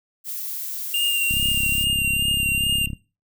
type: noise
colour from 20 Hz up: violet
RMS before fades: -30 dBFS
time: 0.24-1.87 s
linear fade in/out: 50 ms
type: tone with vibrato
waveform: square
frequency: 2794 Hz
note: F7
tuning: in tune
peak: -20 dBFS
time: 0.94-2.86 s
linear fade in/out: 2 ms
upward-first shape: sine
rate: 2.4 Hz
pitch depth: 22 cents each way
type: click train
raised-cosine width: 5 ms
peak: -18 dBFS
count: 56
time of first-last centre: 1.31-2.932 s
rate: 33.9 Hz
effects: noise-tail reverb RT60 0.3 s tail -18 dB re dry